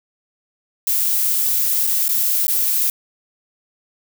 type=noise with dropouts; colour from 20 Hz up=violet; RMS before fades=-18 dBFS; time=0.87-2.9 s; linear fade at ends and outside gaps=2 ms; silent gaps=1.868-1.872 / 2.082-2.09 / 2.47-2.48 s; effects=none